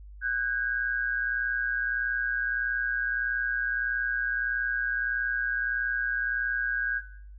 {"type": "tone pair together", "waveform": "sine", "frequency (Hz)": [1500, 1621.6], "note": ["F#6", "G#6"], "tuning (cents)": [23, -42], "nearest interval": "minor second", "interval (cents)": 135, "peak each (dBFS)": [-28, -28], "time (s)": [0.21, 7.02], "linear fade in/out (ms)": 50, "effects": ["noise-tail reverb RT60 0.6 s tail -17 dB re dry", "added 50 Hz sine -43 dBFS peak until 7.38 s"]}